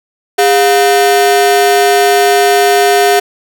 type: ring-modulated tone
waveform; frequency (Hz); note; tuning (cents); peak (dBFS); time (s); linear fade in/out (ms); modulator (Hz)
45% pulse; 558; C#5; +11; -3; 0.38-3.2; 10; 152
effects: none

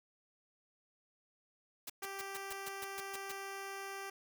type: noise bursts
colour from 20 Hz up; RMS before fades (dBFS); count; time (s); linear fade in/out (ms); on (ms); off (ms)
white; -44; 10; 1.87-3.32; 5; 28; 130
type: tone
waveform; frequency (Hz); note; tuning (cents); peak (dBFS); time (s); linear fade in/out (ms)
10% pulse; 392; G4; 0; -34; 2.02-4.1; 5
effects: none

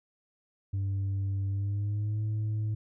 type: tone with pitch glide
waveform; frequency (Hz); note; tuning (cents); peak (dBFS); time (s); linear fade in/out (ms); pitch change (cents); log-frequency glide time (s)
sine; 98 to 107.49; G2 to A2; 0 to -40; -25; 0.73-2.75; 10; +160; 1.48-2.23
effects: tanh soft clip ceiling -27 dBFS

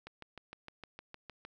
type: click train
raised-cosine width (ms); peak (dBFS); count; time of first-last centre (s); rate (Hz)
0.3; -30; 10; 0.07-1.45; 6.52
effects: none

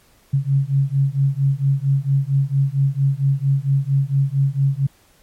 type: beating tone pair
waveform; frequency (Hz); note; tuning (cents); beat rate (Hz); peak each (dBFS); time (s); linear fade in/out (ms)
sine; 135.6 / 140; C#3 / C#3; -38 / +18; 4.4; -18; 0.33-4.87; 10
effects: pink hiss -55 dBFS RMS until 5.22 s + MP3 64 kbps

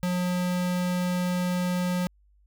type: tone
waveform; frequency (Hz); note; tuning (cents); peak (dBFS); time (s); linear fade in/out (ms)
square; 179.6; F3; +49; -25; 0.03-2.07; 0
effects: added 50 Hz sine -58 dBFS peak until 2.46 s

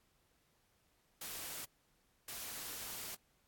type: noise bursts at uneven times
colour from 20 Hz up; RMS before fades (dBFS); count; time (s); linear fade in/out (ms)
white; -45; 2; 1.21-1.65 / 2.28-3.15; 5
effects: pink hiss -75 dBFS RMS until 3.47 s + AAC 64 kbps

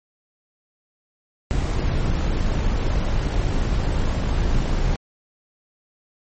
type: noise with amplitude modulation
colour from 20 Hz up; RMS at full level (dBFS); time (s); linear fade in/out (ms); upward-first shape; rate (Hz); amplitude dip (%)
brown; -19; 1.51-4.96; 0; sine; 54.7; 30
effects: MP3 32 kbps

